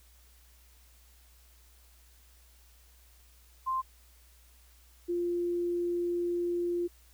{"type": "tone pair in turn", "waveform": "sine", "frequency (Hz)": [1047, 348.5], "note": ["C6", "F4"], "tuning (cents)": [1, -4], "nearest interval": "octave + perfect fifth", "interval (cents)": 1905, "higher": "first", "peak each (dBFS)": -28, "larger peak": "neither", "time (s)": [[3.66, 3.82], [5.08, 6.88]], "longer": "second", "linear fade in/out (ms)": 20, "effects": ["added 60 Hz sine -58 dBFS peak until 7.13 s", "white hiss -63 dBFS RMS until 7.13 s"]}